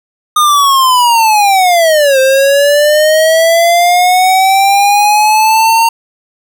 square linear two-way sweep, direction down then up, 1230 to 523.3 to 920 Hz, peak -6 dBFS, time 0.36-5.89 s, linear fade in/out 5 ms, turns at 2.19 s, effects none

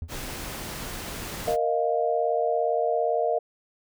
triangle tone with exponential decay, 82.41 Hz, E2, in tune, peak -24 dBFS, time 0.02-0.14 s, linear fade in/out 0 ms, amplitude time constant 26 ms
pink noise, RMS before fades -35 dBFS, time 0.08-1.57 s, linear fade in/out 50 ms
sine chord, Bb suspended fourth, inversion none, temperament just, 466.2 / 621.6 / 699.2 Hz, Bb4 / Eb5 / F5, 0 / -2 / +2 cents, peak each -26 dBFS, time 1.47-3.39 s, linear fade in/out 10 ms
effects none

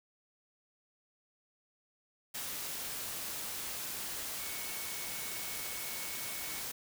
sine tone in noise, 2217 Hz, C#7, in tune, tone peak -49 dBFS, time 4.39-6.62 s, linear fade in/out 10 ms, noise white, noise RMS -40 dBFS, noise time 2.34-6.72 s, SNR -12 dB, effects none

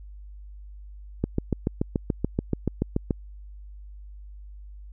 click train, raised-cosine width 3 ms, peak -10 dBFS, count 14, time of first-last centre 1.24-3.108 s, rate 6.96 Hz, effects added 50 Hz sine -40 dBFS peak until 4.92 s

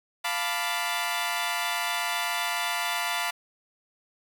15% pulse chord, B half-diminished seventh, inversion second, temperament equal, 698.5 / 880 / 987.8 / 1174.7 Hz, F5 / A5 / B5 / D6, 0 / 0 / 0 / 0 cents, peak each -25 / -27 / -25 / -28 dBFS, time 0.24-3.31 s, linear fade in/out 10 ms, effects none

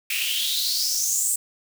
white noise with high-pass filter sweep, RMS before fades -24 dBFS, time 0.1-1.36 s, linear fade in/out 5 ms, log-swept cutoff 2400 to 8400 Hz, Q 6.3, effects none

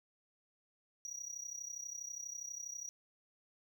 triangle tone with amplitude modulation, 5780 Hz, F#8, 41 cents flat, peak -38 dBFS, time 1.05-2.89 s, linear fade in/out 0 ms, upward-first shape sine, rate 32.3 Hz, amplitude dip 80%, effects none

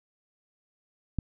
click, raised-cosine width 5 ms, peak -16 dBFS, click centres 1.187 s, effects none

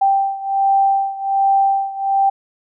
sine beating tone pair, 784 / 785.3 Hz, G5 / G5, 0 / +3 cents, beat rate 1.3 Hz, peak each -15 / -18 dBFS, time 0.01-2.3 s, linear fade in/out 10 ms, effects none

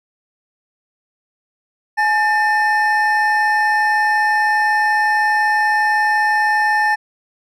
triangle tone pair together, 846.5 / 1792 Hz, G#5 / A6, +33 / +31 cents, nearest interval octave + minor second, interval 1298 cents, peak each -14 dBFS, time 1.97-6.96 s, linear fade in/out 20 ms, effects none

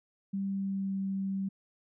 sine tone with pitch glide, 196 to 193.86 Hz, G3 to G3, 0 to -19 cents, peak -30 dBFS, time 0.33-1.49 s, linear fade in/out 10 ms, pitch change -19 cents, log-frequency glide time 0.44-0.97 s, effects none

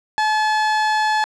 30% pulse tone, 860 Hz, A5, 40 cents flat, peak -13 dBFS, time 0.18-1.24 s, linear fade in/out 0 ms, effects low-pass 5000 Hz 12 dB/octave

